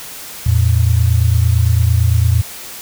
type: tone pair together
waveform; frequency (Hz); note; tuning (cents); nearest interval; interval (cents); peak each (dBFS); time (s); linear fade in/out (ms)
sine; 84.2 / 113.08; E2 / A2; +37 / +48; perfect fourth; 511; -12; 0.46-2.42; 5
effects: white hiss -31 dBFS RMS until 2.81 s